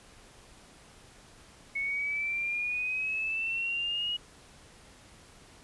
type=exponential sweep; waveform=sine; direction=up; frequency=2200 to 2905 Hz; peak=-29 dBFS; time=1.75-4.17 s; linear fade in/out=10 ms; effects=pink hiss -55 dBFS RMS until 5.63 s + resampled to 24000 Hz